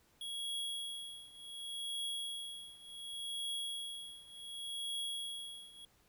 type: tone with tremolo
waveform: square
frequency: 3322 Hz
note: G#7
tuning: in tune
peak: -37 dBFS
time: 0.21-5.85 s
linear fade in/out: 2 ms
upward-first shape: triangle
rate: 0.68 Hz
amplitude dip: 90%
effects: pink hiss -70 dBFS RMS until 6.08 s